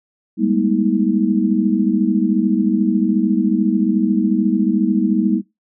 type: tone cluster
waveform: sine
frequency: 197.3 / 211.2 / 239.8 / 318.4 Hz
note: G3 / G#3 / A#3 / D#4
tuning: +11 / +29 / +49 / +40 cents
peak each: -19 dBFS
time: 0.37-5.42 s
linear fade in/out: 50 ms
effects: noise-tail reverb RT60 0.2 s tail -20 dB re dry